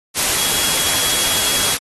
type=tone in noise; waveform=sine; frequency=3322 Hz; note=G#7; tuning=in tune; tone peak=-24 dBFS; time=0.36-1.76 s; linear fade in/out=50 ms; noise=white; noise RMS=-17 dBFS; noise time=0.14-1.79 s; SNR=-10 dB; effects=AAC 32 kbps